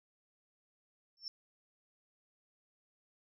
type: tone with exponential growth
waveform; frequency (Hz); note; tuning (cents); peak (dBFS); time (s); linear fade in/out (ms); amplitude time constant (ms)
sine; 5390; E8; +38; -34; 1.17-1.28; 1; 23
effects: tanh soft clip ceiling -34 dBFS